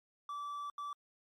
triangle tone bursts at uneven times, 1159 Hz, D6, 23 cents flat, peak -37 dBFS, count 2, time 0.29-0.7 / 0.78-0.93 s, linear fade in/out 2 ms, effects MP3 64 kbps

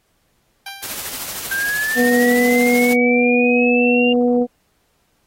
10% pulse tone with exponential decay, 789 Hz, G5, 11 cents sharp, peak -19 dBFS, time 0.66-1.26 s, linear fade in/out 5 ms, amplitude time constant 130 ms
white noise with tremolo, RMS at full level -26 dBFS, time 0.82-2.94 s, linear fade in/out 10 ms, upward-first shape triangle, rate 13 Hz, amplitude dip 45%
sine linear sweep, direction up, 1568 to 2806 Hz, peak -18 dBFS, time 1.51-4.13 s, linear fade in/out 5 ms
harmonic tone, 244.1 Hz, B3, 20 cents flat, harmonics 1 / 2 / 3, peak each -15 / -16 / -26 dBFS, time 1.95-4.47 s, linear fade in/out 50 ms
effects pink hiss -64 dBFS RMS until 5.26 s + AAC 48 kbps

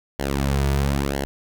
sawtooth tone with flanger, 69.3 Hz, C#2, in tune, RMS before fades -22 dBFS, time 0.19-1.25 s, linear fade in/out 0 ms, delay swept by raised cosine 0.8 to 3.8 ms, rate 1 Hz, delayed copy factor -0.8, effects none

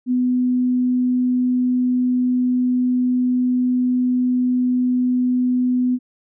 sine tone, 250.2 Hz, B3, 23 cents sharp, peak -15 dBFS, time 0.06-5.99 s, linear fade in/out 50 ms, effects none

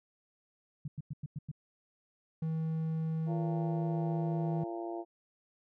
sine tone bursts, 146.83 Hz, D3, in tune, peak -35 dBFS, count 6, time 0.85-1.515 s, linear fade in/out 5 ms, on 30 ms, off 97 ms
triangle tone, 160.3 Hz, E3, 48 cents flat, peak -29 dBFS, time 2.42-4.64 s, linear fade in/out 5 ms
harmonic tone, 114.2 Hz, A#2, 35 cents flat, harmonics 3 / 4 / 5 / 6 / 7 / 8, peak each -38 / -49 / -50 / -41 / -49 / -50 dBFS, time 3.26-5.05 s, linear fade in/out 50 ms
effects none

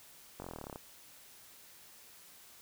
slowing click train, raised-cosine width 1 ms, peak -29 dBFS, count 15, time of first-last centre 0.4-0.759 s, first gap 21 ms, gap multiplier 1.03, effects white hiss -57 dBFS RMS until 2.61 s

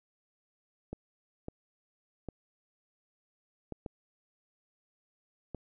clicks, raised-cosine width 2 ms, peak -25 dBFS, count 6, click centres 0.93 / 1.484 / 2.287 / 3.723 / 3.862 / 5.547 s, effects none

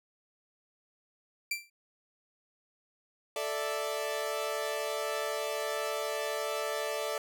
sawtooth tone with exponential decay, 2352 Hz, D7, 2 cents sharp, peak -24 dBFS, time 1.51-1.7 s, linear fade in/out 5 ms, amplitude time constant 40 ms
sawtooth chord, A suspended fourth, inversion none, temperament equal, 440 / 587.3 / 659.3 Hz, A4 / D5 / E5, 0 / 0 / 0 cents, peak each -33 / -31 / -34 dBFS, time 3.36-7.18 s, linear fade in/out 2 ms
effects none

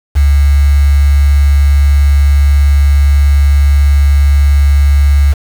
sine tone with quantisation, 70.8 Hz, C#2, 37 cents sharp, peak -4 dBFS, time 0.15-5.34 s, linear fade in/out 20 ms, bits 4, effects none

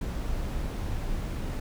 brown noise, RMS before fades -31 dBFS, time 0.01-1.6 s, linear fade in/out 5 ms, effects none

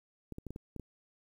clicks, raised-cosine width 3 ms, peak -29 dBFS, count 7, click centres 0.323 / 0.384 / 0.467 / 0.506 / 0.561 / 0.763 / 0.797 s, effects 10-bit

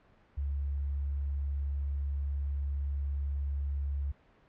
sine tone, 70.3 Hz, C#2, 25 cents sharp, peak -30 dBFS, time 0.37-4.12 s, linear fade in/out 10 ms, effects pink hiss -63 dBFS RMS until 4.48 s + low-pass 2000 Hz 12 dB/octave

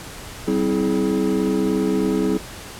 triangle tone cluster, 192.3 / 262 / 325.3 / 422.3 Hz, G3 / C4 / E4 / G#4, -33 / +2 / -23 / +29 cents, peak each -21 dBFS, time 0.47-2.38 s, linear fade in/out 10 ms, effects pink hiss -36 dBFS RMS until 2.79 s + low-pass 12000 Hz 12 dB/octave

